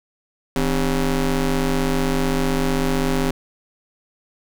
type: ring-modulated tone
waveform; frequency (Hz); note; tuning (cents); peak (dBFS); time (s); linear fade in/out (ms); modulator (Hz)
25% pulse; 140.3; C#3; +21; -11; 0.56-3.31; 2; 118
effects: none